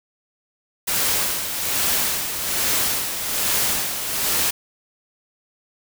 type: noise with tremolo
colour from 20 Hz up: white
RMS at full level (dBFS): -20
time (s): 0.87-4.51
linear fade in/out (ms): 10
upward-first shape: sine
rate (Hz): 1.2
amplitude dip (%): 55
effects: none